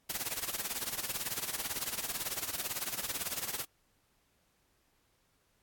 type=noise with tremolo; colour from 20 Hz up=white; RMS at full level=-34 dBFS; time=0.09-3.65 s; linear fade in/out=10 ms; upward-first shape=sine; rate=18 Hz; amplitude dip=80%; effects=pink hiss -73 dBFS RMS until 5.62 s + AAC 64 kbps